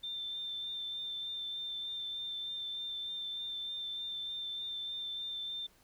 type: tone with vibrato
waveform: sine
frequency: 3571 Hz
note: A7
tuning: 25 cents sharp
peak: -37 dBFS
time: 0.03-5.67 s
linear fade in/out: 10 ms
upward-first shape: sine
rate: 3.3 Hz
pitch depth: 14 cents each way
effects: pink hiss -66 dBFS RMS until 5.83 s